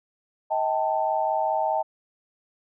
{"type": "tone cluster", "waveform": "sine", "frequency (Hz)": [634, 783, 888], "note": ["D#5", "G5", "A5"], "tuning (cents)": [32, -2, 16], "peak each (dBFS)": -26, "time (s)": [0.5, 1.83], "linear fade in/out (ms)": 20, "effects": []}